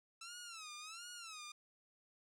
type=tone with vibrato; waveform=10% pulse; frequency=1318.5 Hz; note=E6; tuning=in tune; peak=-40 dBFS; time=0.21-1.52 s; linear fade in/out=5 ms; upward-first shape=sine; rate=1.4 Hz; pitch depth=160 cents each way; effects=low-pass 12000 Hz 12 dB/octave